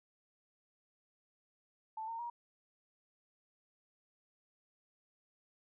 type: tone with pitch steps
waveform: sine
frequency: 880 / 913.7 / 948.6 Hz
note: A5 / A#5 / A#5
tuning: 0 / -35 / +30 cents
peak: -39 dBFS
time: 1.97-2.3 s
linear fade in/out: 5 ms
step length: 110 ms
effects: none